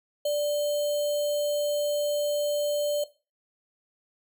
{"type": "tone with sample-and-hold", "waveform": "sine", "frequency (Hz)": 587.3, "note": "D5", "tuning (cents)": 0, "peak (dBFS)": -23, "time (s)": [0.25, 3.04], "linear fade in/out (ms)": 5, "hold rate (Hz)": 3675, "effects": ["noise-tail reverb RT60 0.3 s tail -17 dB re dry"]}